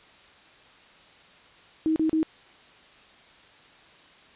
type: tone bursts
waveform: sine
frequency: 316.7 Hz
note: D#4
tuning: 31 cents sharp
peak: -20 dBFS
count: 3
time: 1.86-2.23 s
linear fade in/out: 0 ms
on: 100 ms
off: 35 ms
effects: white hiss -53 dBFS RMS until 4.35 s + resampled to 8000 Hz